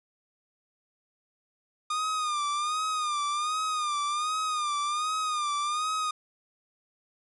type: tone with vibrato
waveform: 45% pulse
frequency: 1217 Hz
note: D#6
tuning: 39 cents flat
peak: -27 dBFS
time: 1.9-6.11 s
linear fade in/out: 5 ms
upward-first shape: sine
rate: 1.3 Hz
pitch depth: 73 cents each way
effects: resampled to 24000 Hz